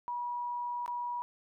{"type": "tone with dropouts", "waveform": "sine", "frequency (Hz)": 967, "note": "B5", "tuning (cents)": -37, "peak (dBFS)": -33, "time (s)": [0.08, 1.22], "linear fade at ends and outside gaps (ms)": 0, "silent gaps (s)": [0.861, 0.879], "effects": []}